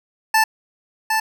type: tone with echo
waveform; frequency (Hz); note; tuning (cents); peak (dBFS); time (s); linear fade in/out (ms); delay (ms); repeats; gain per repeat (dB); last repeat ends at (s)
25% pulse; 880; A5; 0; -9; 0.34-0.44; 5; 760; 1; -4; 1.2
effects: none